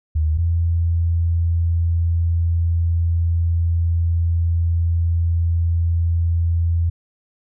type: tone pair in turn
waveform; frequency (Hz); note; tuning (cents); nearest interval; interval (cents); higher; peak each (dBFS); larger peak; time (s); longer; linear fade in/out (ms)
sine; 77.78 / 84.18; D#2 / E2; 0 / +37; minor second; 137; second; -15; neither; 0.15-0.38 / 0.38-6.9; second; 10
effects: none